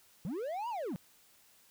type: linear two-way sweep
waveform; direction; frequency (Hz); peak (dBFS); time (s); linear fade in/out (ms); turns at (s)
triangle; up then down; 145.2 to 987.8 to 145.2; -33; 0.25-0.96; 0; 0.69
effects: white hiss -64 dBFS RMS until 1.7 s